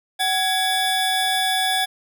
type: tone cluster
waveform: square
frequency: 757 / 1664 / 3449 Hz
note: F#5 / G#6 / A7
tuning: +39 / +3 / -35 cents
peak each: -23 / -26 / -23 dBFS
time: 0.19-1.86 s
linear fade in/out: 20 ms
effects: none